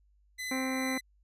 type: tone with tremolo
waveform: sawtooth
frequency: 2016 Hz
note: B6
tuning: 35 cents sharp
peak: -31 dBFS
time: 0.38-1.01 s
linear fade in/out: 20 ms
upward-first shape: triangle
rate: 2.4 Hz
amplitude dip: 40%
type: harmonic tone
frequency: 261.6 Hz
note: C4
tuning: in tune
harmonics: 1 / 2 / 3 / 4 / 5 / 6 / 7 / 8 / 9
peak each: -32 / -39 / -42 / -43 / -48 / -48 / -47 / -43 / -45 dBFS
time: 0.51-0.98 s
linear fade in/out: 5 ms
effects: added 50 Hz sine -63 dBFS peak until 1.23 s + resampled to 32000 Hz